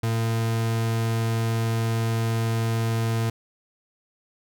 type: tone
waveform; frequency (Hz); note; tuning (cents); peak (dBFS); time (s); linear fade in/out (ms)
40% pulse; 113.6; A#2; -44; -21; 0.03-3.3; 5
effects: none